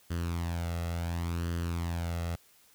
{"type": "tone with flanger", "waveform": "sawtooth", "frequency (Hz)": 85.1, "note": "F2", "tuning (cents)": -44, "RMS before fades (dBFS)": -33, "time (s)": [0.1, 2.36], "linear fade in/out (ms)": 10, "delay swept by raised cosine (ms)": [0.64, 1.53], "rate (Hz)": 0.7, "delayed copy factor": 0.6, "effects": ["white hiss -62 dBFS RMS until 2.74 s"]}